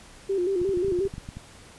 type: tone with vibrato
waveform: sine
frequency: 372.4 Hz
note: F#4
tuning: 11 cents sharp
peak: -22 dBFS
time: 0.29-1.08 s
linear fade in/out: 10 ms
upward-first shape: square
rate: 5.6 Hz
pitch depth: 85 cents each way
type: clicks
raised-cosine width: 5 ms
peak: -24 dBFS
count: 12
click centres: 0.616 / 0.692 / 0.773 / 0.847 / 0.883 / 0.923 / 0.989 / 1.053 / 1.139 / 1.181 / 1.289 / 1.37 s
effects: pink hiss -49 dBFS RMS until 1.78 s + resampled to 24000 Hz